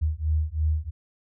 sine beating tone pair, 76.2 / 79.2 Hz, D#2 / D#2, -36 / +31 cents, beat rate 3 Hz, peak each -25 dBFS, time 0.01-0.91 s, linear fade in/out 20 ms, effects none

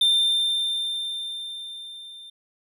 triangle tone with level ramp, 3589 Hz, A7, 34 cents sharp, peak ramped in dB -14 to -39 dBFS, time 0.01-2.3 s, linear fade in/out 5 ms, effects none

